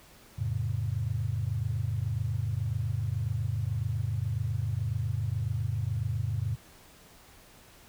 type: chord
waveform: sine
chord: F augmented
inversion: none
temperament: just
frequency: 87.31 / 109.13 / 136.42 Hz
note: F2 / A2 / C#3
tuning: 0 / -14 / -27 cents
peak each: -34 / -30 / -34 dBFS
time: 0.38-6.56 s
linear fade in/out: 10 ms
effects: pink hiss -55 dBFS RMS until 7.88 s